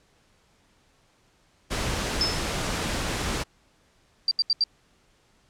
pink noise, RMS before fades -28 dBFS, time 1.7-3.44 s, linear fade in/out 20 ms
sine tone with exponential decay, 5230 Hz, E8, 15 cents flat, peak -18 dBFS, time 2.21-2.53 s, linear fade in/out 1 ms, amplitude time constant 68 ms
sine tone bursts, 4699 Hz, D8, in tune, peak -18 dBFS, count 4, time 4.28-4.639 s, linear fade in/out 2 ms, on 32 ms, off 77 ms
effects pink hiss -63 dBFS RMS until 5.49 s + low-pass 8000 Hz 12 dB/octave

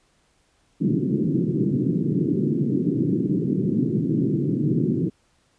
pink band-pass noise, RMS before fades -22 dBFS, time 0.8-5.1 s, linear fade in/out 20 ms, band 130 to 370 Hz, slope 48 dB/octave, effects pink hiss -64 dBFS RMS until 5.58 s + resampled to 22050 Hz

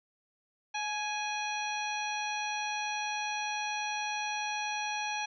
harmonic tone with a mistuned harmonic, 830.6 Hz, G#5, in tune, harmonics 1 / 2 / 3 / 4 / 5 / 7, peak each -35 / -41 / -37 / -44 / -44 / -44 dBFS, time 0.74-5.26 s, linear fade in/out 10 ms, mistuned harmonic 1, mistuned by +28 cents, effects none

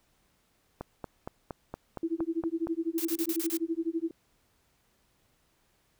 click train, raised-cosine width 1 ms, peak -22 dBFS, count 9, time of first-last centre 0.81-2.67 s, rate 4.3 Hz
sine tone with tremolo, 329.6 Hz, E4, in tune, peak -25 dBFS, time 2.03-4.11 s, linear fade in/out 2 ms, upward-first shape sine, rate 12 Hz, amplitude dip 100%
blue noise bursts, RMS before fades -35 dBFS, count 6, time 2.98-3.569 s, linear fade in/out 0 ms, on 69 ms, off 35 ms
effects pink hiss -70 dBFS RMS until 5.99 s

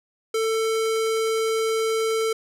square tone with low-pass filter, 445.2 Hz, A4, 20 cents sharp, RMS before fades -23 dBFS, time 0.34-2.33 s, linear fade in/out 5 ms, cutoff 11000 Hz, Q 0.98, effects none

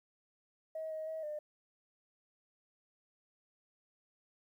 sine tone with pitch steps, 636 / 629 / 638 / 602 Hz, D#5 / D#5 / D#5 / D5, +38 / +19 / +43 / +43 cents, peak -37 dBFS, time 0.75-1.39 s, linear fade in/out 5 ms, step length 160 ms, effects tanh soft clip ceiling -33 dBFS + 12-bit

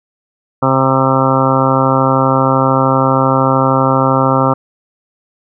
harmonic tone, 132.9 Hz, C3, 27 cents sharp, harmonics 1 / 2 / 3 / 4 / 5 / 6 / 7 / 8 / 9 / 10, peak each -16 / -16 / -22 / -16 / -22 / -20 / -18 / -22 / -17 / -19 dBFS, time 0.62-4.54 s, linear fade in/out 10 ms, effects none

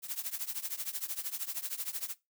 blue noise with tremolo, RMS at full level -34 dBFS, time 0.02-2.15 s, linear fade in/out 50 ms, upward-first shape triangle, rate 13 Hz, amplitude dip 95%, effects noise-tail reverb RT60 0.2 s tail -19 dB re dry

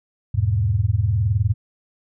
sine chord, E major, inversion none, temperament equal, 82.41 / 103.83 / 123.47 Hz, E2 / G#2 / B2, 0 / 0 / 0 cents, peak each -23 / -18 / -24 dBFS, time 0.34-1.54 s, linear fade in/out 10 ms, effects none

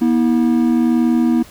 triangle tone pair together, 241 / 322.4 Hz, B3 / E4, -42 / -38 cents, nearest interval perfect fourth, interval 504 cents, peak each -11 / -15 dBFS, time 0.01-1.43 s, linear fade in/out 10 ms, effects pink hiss -42 dBFS RMS until 1.5 s

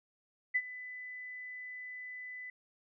sine tone with ADSR envelope, 2000 Hz, B6, 21 cents sharp, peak -25 dBFS, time 0.54-2.5 s, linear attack 18 ms, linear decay 52 ms, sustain -17 dB, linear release 3 ms, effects none

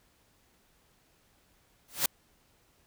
white noise with exponential growth, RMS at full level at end -22 dBFS, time 1.88-2.06 s, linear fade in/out 5 ms, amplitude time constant 38 ms, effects pink hiss -67 dBFS RMS until 2.86 s

